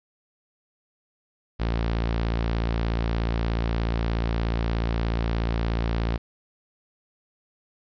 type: tone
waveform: sawtooth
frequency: 56.8 Hz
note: A#1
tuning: 44 cents flat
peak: -19 dBFS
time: 1.59-6.18 s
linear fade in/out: 20 ms
effects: resampled to 11025 Hz + 10-bit